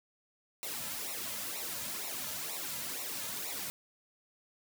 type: noise with flanger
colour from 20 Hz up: white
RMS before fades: -39 dBFS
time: 0.63-3.7 s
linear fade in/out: 0 ms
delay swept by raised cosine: 0.62 to 2.72 ms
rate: 2.1 Hz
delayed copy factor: -0.8
effects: none